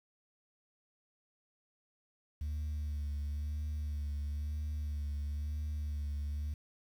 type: tone with vibrato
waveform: sine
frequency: 73.8 Hz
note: D2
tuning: 9 cents sharp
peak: -32 dBFS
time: 2.41-6.54 s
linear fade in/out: 5 ms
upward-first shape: sine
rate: 1 Hz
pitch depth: 37 cents each way
effects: tanh soft clip ceiling -33 dBFS + 10-bit